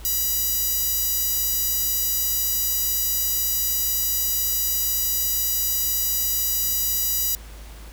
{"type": "tone with high-pass filter", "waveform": "10% pulse", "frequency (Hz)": 974, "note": "B5", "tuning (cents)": -24, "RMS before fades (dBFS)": -23, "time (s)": [0.05, 7.35], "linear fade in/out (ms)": 0, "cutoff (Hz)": 10000, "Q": 1.1, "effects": ["added 53 Hz sine -38 dBFS peak until 7.92 s", "pink hiss -46 dBFS RMS until 7.92 s"]}